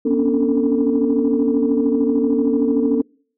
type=tone cluster; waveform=sine; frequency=240.4 / 274.6 / 287.8 / 448 Hz; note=B3 / C#4 / D4 / A4; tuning=-46 / -16 / -35 / +31 cents; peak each=-19 dBFS; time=0.05-3.02 s; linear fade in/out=10 ms; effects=noise-tail reverb RT60 0.5 s tail -26 dB re dry + tanh soft clip ceiling -7 dBFS